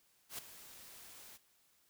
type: noise with ADSR envelope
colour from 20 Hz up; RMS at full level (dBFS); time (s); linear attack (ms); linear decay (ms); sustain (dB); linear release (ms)
white; -42; 0.29-1.38; 95; 7; -13; 24
effects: white hiss -72 dBFS RMS until 1.89 s